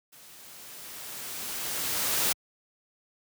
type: noise with level ramp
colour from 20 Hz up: white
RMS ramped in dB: -52 to -25 dBFS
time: 0.12-2.33 s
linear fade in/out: 10 ms
effects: high-pass 80 Hz 12 dB/octave